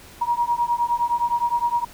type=beating tone pair; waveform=sine; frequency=947 / 956.7 Hz; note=A#5 / A#5; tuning=+27 / +45 cents; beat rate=9.7 Hz; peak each=-22 dBFS; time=0.21-1.85 s; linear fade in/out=10 ms; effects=pink hiss -45 dBFS RMS until 1.93 s